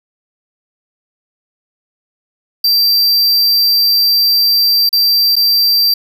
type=tone with dropouts; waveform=square; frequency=4699 Hz; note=D8; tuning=in tune; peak=-9 dBFS; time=2.64-5.94 s; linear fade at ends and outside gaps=5 ms; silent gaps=4.892-4.928 / 5.356-5.364 s; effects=none